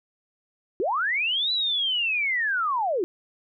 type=linear two-way sweep; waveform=sine; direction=up then down; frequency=324.5 to 4006 to 324.5 Hz; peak=-22 dBFS; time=0.8-3.04 s; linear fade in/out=0 ms; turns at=1.52 s; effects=none